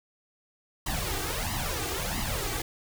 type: noise with flanger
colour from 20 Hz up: pink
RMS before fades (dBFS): -31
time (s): 0.86-2.62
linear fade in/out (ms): 5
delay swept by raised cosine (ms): 1 to 2.6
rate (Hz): 1.5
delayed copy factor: +0.8
effects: none